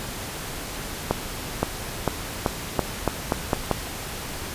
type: accelerating click train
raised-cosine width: 1 ms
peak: -5 dBFS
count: 9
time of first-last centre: 1.11-3.713 s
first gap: 520 ms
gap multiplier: 0.86
effects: pink hiss -33 dBFS RMS until 4.54 s + resampled to 32000 Hz